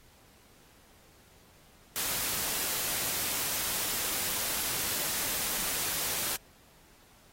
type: noise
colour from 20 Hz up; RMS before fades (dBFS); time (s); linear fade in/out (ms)
white; -32; 1.96-6.36; 0
effects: pink hiss -60 dBFS RMS until 7.32 s + AAC 48 kbps